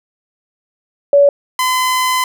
sine / sawtooth tone pair in turn, 568 / 1019.7 Hz, C#5 / C6, +42 / -45 cents, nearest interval minor seventh, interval 1013 cents, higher second, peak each -5 / -9 dBFS, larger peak first, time 1.13-1.29 / 1.59-2.24 s, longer second, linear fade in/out 2 ms, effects none

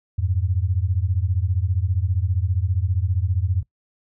sine beating tone pair, 85.6 / 100.6 Hz, F2 / G2, -34 / +45 cents, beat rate 15 Hz, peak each -21 / -22 dBFS, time 0.18-3.63 s, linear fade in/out 10 ms, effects noise-tail reverb RT60 0.1 s tail -22 dB re dry

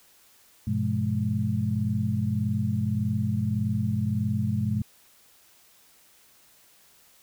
sine tone cluster, 100.9 / 122.6 / 172.6 / 209.9 Hz, G#2 / B2 / F3 / G#3, -49 / -12 / -20 / +19 cents, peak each -28 / -28 / -36 / -28 dBFS, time 0.67-4.82 s, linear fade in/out 5 ms, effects white hiss -58 dBFS RMS until 7.22 s

